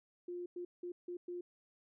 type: tone bursts at uneven times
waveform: sine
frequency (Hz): 353.2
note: F4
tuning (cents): +20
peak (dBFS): -40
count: 5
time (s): 0.28-0.46 / 0.56-0.65 / 0.83-0.92 / 1.08-1.17 / 1.28-1.41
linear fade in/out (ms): 5
effects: none